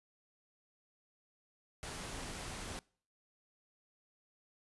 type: noise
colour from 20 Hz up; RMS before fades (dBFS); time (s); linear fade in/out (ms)
pink; -44; 1.83-2.79; 0
effects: noise-tail reverb RT60 0.5 s tail -25 dB re dry + resampled to 24000 Hz